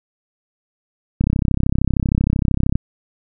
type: click train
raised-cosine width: 5 ms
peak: -4 dBFS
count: 52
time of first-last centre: 1.21-2.755 s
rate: 33 Hz
effects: none